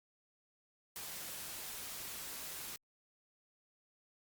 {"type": "noise", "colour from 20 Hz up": "white", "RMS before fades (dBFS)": -45, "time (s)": [0.96, 2.76], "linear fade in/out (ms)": 0, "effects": ["Opus 48 kbps"]}